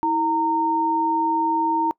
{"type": "tone pair together", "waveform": "sine", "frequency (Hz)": [324.5, 920], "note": ["E4", "A#5"], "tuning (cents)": [-27, -23], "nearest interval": "octave + tritone", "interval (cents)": 1804, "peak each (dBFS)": [-24, -19], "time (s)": [0.03, 1.91], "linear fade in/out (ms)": 0, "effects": ["noise-tail reverb RT60 0.1 s tail -23 dB re dry"]}